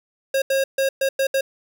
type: tone bursts at uneven times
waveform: square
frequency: 540 Hz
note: C#5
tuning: 45 cents flat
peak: -18 dBFS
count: 6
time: 0.34-0.42 / 0.5-0.64 / 0.78-0.89 / 1.01-1.09 / 1.19-1.27 / 1.34-1.41 s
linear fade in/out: 5 ms
effects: none